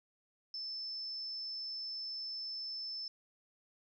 sine tone, 5274 Hz, E8, in tune, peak -39 dBFS, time 0.54-3.08 s, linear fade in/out 2 ms, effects 13-bit

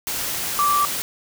sine tone in noise, 1167 Hz, D6, 11 cents flat, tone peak -16 dBFS, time 0.59-0.85 s, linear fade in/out 0 ms, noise white, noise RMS -26 dBFS, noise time 0.07-1.02 s, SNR +7 dB, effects none

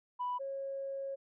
sine tone pair in turn, 987.8 / 546.3 Hz, B5 / C#5, 0 / -25 cents, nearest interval minor seventh, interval 1025 cents, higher first, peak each -32 / -36 dBFS, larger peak first, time 0.19-0.39 / 0.39-1.16 s, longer second, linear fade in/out 20 ms, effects tanh soft clip ceiling -29 dBFS

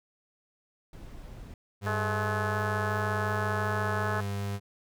brown noise, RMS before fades -44 dBFS, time 0.93-1.54 s, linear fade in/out 2 ms
35% pulse tone, 100.3 Hz, G2, 40 cents sharp, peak -29 dBFS, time 1.81-4.6 s, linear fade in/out 50 ms
harmonic tone, 213.4 Hz, G#3, 47 cents sharp, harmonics 2 / 3 / 4 / 5 / 6 / 7 / 8, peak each -37 / -37 / -37 / -37 / -37 / -37 / -37 dBFS, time 1.86-4.21 s, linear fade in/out 10 ms
effects none

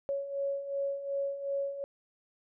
sine beating tone pair, 554.4 / 557.1 Hz, C#5 / C#5, 0 / +9 cents, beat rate 2.7 Hz, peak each -38 / -32 dBFS, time 0.09-1.84 s, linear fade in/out 0 ms, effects none

